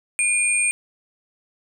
sine tone pair together, 2417 / 8613 Hz, D7 / C9, +49 / +49 cents, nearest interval octave + minor seventh, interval 2200 cents, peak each -20 dBFS, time 0.19-0.71 s, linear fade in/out 0 ms, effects 8-bit

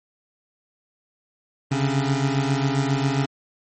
25% pulse beating tone pair, 134.7 / 142.1 Hz, C#3 / C#3, -49 / +43 cents, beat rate 7.4 Hz, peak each -18 / -20 dBFS, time 1.71-3.26 s, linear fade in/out 10 ms, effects MP3 32 kbps

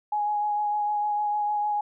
sine tone with vibrato, 834 Hz, G#5, 7 cents sharp, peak -23 dBFS, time 0.12-1.81 s, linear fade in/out 5 ms, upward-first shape sine, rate 6.6 Hz, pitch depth 15 cents each way, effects none

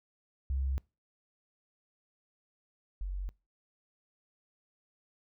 sine tone pair in turn, 67 / 46.75 Hz, C2 / F#1, +42 / +19 cents, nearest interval tritone, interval 623 cents, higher first, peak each -29 / -33 dBFS, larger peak first, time 0.5-0.78 / 3.01-3.29 s, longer neither, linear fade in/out 0 ms, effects noise-tail reverb RT60 0.3 s tail -25 dB re dry

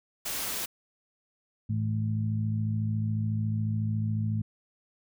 white noise, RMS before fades -33 dBFS, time 0.25-0.66 s, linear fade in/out 10 ms
harmonic tone, 54 Hz, A1, 32 cents flat, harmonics 2 / 3 / 4, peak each -27 / -37 / -33 dBFS, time 1.69-4.42 s, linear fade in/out 10 ms
effects none

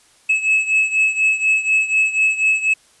triangle beating tone pair, 2588 / 2592.1 Hz, E7 / E7, -32 / -30 cents, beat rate 4.1 Hz, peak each -14 / -18 dBFS, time 0.29-2.74 s, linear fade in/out 10 ms, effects white hiss -53 dBFS RMS until 3 s + resampled to 24000 Hz

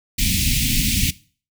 pink band-stop noise, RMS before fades -19 dBFS, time 0.18-1.11 s, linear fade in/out 10 ms, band 270 to 2200 Hz, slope 48 dB/octave, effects noise-tail reverb RT60 0.4 s tail -19 dB re dry

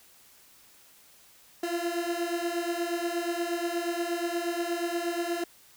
30% pulse beating tone pair, 339.3 / 347.7 Hz, F4 / F4, -50 / -8 cents, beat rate 8.4 Hz, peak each -29 dBFS, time 1.63-5.44 s, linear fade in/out 5 ms, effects white hiss -57 dBFS RMS until 5.76 s

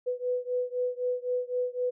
sine beating tone pair, 495.2 / 499.1 Hz, B4 / B4, +5 / +18 cents, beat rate 3.9 Hz, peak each -30 / -31 dBFS, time 0.06-1.91 s, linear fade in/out 20 ms, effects none

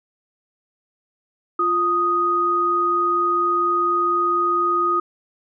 sine tone pair together, 348.7 / 1244.5 Hz, F4 / D#6, -3 / 0 cents, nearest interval octave + minor seventh, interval 2203 cents, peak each -24 / -17 dBFS, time 1.59-5 s, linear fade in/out 5 ms, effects none

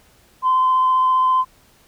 sine tone with vibrato, 1030 Hz, C6, 28 cents flat, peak -12 dBFS, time 0.42-1.45 s, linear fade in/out 50 ms, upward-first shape triangle, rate 15 Hz, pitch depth 13 cents each way, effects tanh soft clip ceiling -9 dBFS + pink hiss -54 dBFS RMS until 1.87 s

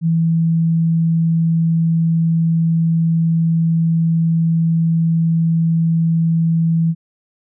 sine tone, 164.5 Hz, E3, 3 cents flat, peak -12 dBFS, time 0.01-6.95 s, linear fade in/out 50 ms, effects none

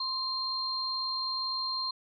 sine tone pair together, 1046.5 / 4186 Hz, C6 / C8, 0 / 0 cents, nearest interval 2 octaves, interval 2400 cents, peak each -36 / -31 dBFS, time 0-1.91 s, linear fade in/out 5 ms, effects none

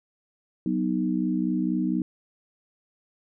sine chord, B major, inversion second, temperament equal with one note detuned, 186.61 / 246.9 / 311.1 Hz, F#3 / B3 / D#4, +15 / 0 / 0 cents, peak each -27 dBFS, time 0.66-2.02 s, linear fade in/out 2 ms, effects none

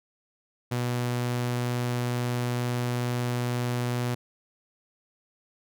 sawtooth tone, 122.2 Hz, B2, 18 cents flat, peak -22 dBFS, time 0.71-4.15 s, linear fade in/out 10 ms, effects none

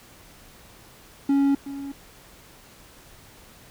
triangle tone with echo, 278.1 Hz, C#4, 6 cents sharp, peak -15 dBFS, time 1.29-1.55 s, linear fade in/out 5 ms, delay 370 ms, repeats 1, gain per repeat -14 dB, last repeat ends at 1.92 s, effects pink hiss -50 dBFS RMS until 3.7 s

